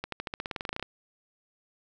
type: accelerating click train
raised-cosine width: 0.3 ms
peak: -17 dBFS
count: 16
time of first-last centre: 0.04-0.826 s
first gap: 83 ms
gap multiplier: 0.93
effects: none